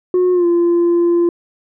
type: tone with pitch glide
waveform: sine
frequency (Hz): 362.9 to 344.3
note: F#4 to F4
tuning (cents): -34 to -25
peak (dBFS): -8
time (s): 0.14-1.29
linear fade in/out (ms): 2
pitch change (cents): -91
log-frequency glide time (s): 0.33-0.46
effects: tanh soft clip ceiling -9 dBFS